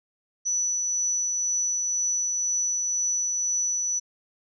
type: tone with tremolo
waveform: sine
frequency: 5940 Hz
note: F#8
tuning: 6 cents sharp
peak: -22 dBFS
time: 0.45-4 s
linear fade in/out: 20 ms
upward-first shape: triangle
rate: 2 Hz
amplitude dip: 25%
effects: none